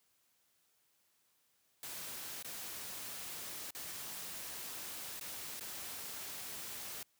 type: noise with dropouts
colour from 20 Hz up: white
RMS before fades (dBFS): -45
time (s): 1.83-7.03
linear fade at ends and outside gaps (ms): 2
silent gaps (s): 2.427-2.446 / 3.707-3.749 / 5.197-5.21 / 5.597-5.608
effects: white hiss -75 dBFS RMS until 7.19 s + high-pass 60 Hz 12 dB/octave